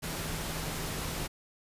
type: tone in noise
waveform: sine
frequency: 160 Hz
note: D#3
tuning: 49 cents sharp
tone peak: -41 dBFS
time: 0.02-1.28 s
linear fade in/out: 20 ms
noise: pink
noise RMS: -36 dBFS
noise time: 0.02-1.28 s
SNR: -8 dB
effects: resampled to 32000 Hz